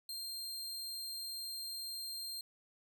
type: tone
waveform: sawtooth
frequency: 4186 Hz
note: C8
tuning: in tune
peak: -38 dBFS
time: 0.09-2.41 s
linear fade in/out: 2 ms
effects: none